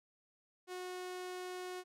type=tone; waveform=sawtooth; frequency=364.6 Hz; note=F#4; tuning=25 cents flat; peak=-38 dBFS; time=0.67-1.84 s; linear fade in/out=50 ms; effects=low-pass 12000 Hz 12 dB/octave